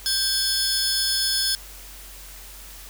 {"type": "tone cluster", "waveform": "sawtooth", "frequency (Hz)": [1579, 3456, 4396, 5180], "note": ["G6", "A7", "C#8", "E8"], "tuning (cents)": [12, -32, -15, -31], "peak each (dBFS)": [-28, -26, -26, -20], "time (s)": [0.06, 1.55], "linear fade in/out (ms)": 0, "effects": ["added 46 Hz sine -43 dBFS peak until 2.89 s", "white hiss -43 dBFS RMS until 2.89 s"]}